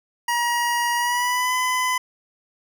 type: tone with pitch glide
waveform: 25% pulse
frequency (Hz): 953 to 1009.7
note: A#5 to B5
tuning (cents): +38 to +38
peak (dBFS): -16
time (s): 0.28-1.98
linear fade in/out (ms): 5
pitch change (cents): +100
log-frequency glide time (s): 0.95-1.54
effects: none